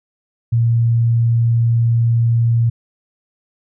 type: tone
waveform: sine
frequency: 116.5 Hz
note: A#2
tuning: 1 cent flat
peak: -11 dBFS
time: 0.52-2.7 s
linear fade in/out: 10 ms
effects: none